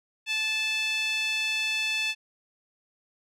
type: tone with band-pass filter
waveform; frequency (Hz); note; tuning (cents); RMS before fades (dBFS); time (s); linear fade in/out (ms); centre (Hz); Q
5% pulse; 874; A5; -12; -28; 0.26-2.15; 50; 2800; 4
effects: none